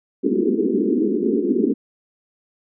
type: band-pass noise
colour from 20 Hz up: white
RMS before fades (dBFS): -19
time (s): 0.23-1.74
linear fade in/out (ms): 20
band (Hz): 200 to 430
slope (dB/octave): 96
effects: none